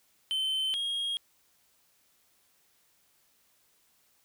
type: tone pair in turn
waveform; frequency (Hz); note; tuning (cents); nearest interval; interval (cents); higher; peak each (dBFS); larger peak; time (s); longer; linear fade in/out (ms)
triangle; 3078 / 3264; G7 / G#7; -32 / -31; minor second; 101; second; -26 / -28; first; 0.31-0.74 / 0.74-1.17; neither; 0
effects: white hiss -68 dBFS RMS until 4.24 s